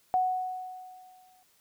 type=tone with exponential decay; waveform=sine; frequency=740 Hz; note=F#5; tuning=in tune; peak=-21 dBFS; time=0.14-1.43 s; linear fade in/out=0 ms; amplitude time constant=280 ms; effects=white hiss -66 dBFS RMS until 1.6 s